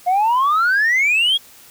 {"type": "exponential sweep", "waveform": "sine", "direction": "up", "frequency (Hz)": [702, 3356], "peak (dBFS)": -11, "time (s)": [0.06, 1.38], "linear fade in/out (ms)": 20, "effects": ["tanh soft clip ceiling -11 dBFS", "white hiss -45 dBFS RMS until 1.7 s"]}